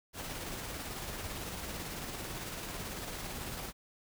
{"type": "noise with tremolo", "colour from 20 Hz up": "pink", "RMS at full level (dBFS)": -40, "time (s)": [0.13, 3.73], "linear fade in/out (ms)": 50, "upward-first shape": "square", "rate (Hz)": 18, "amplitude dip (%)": 25, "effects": []}